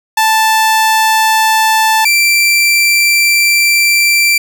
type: tone pair in turn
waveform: sawtooth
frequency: 880 / 2349 Hz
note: A5 / D7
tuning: 0 / 0 cents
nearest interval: octave + perfect fourth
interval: 1700 cents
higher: second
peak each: -4 / -4 dBFS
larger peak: neither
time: 0.17-2.05 / 2.05-4.38 s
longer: second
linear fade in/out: 5 ms
effects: none